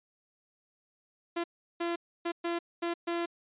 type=tone bursts at uneven times; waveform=sawtooth; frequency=341.3 Hz; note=F4; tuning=40 cents flat; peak=-26 dBFS; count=6; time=1.36-1.44 / 1.8-1.96 / 2.25-2.32 / 2.44-2.59 / 2.82-2.94 / 3.07-3.26 s; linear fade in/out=10 ms; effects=resampled to 8000 Hz